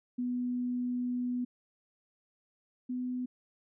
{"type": "tone pair in turn", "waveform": "sine", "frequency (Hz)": [246.9, 250.5], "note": ["B3", "B3"], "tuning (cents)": [0, 25], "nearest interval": "unison", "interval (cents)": 25, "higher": "second", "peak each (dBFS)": [-30, -32], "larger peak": "first", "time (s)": [[0.18, 1.45], [2.89, 3.26]], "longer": "first", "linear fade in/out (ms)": 10, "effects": []}